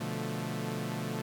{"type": "chord", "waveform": "sawtooth", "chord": "B half-diminished seventh", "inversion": "none", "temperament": "equal with one note detuned", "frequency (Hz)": [123.47, 146.83, 174.61, 219.2], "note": ["B2", "D3", "F3", "A3"], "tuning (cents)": [0, 0, 0, -6], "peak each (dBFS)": [-35, -35, -36, -34], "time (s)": [0, 1.22], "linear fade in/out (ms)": 10, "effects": []}